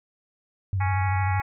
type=tone with vibrato; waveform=sine; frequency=95.6 Hz; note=G2; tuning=43 cents flat; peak=-22 dBFS; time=0.73-1.4 s; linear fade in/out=0 ms; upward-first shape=sine; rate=13 Hz; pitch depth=67 cents each way
type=harmonic tone; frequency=277.2 Hz; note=C#4; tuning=in tune; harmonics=3 / 4 / 5 / 6 / 7 / 8 / 9; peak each=-28 / -36 / -37 / -39 / -36 / -37 / -43 dBFS; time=0.8-1.42 s; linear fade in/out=10 ms
effects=none